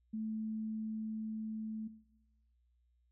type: tone with level ramp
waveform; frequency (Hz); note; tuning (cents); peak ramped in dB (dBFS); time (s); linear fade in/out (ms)
sine; 218.5; A3; -12; -36 to -39; 0.13-1.88; 10
effects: noise-tail reverb RT60 1.0 s tail -18 dB re dry + added 60 Hz sine -70 dBFS peak until 3.11 s